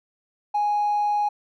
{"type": "tone with hard clipping", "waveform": "sine", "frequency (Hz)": 830, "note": "G#5", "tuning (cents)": -1, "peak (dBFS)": -20, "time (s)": [0.54, 1.29], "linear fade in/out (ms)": 10, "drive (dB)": 1, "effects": []}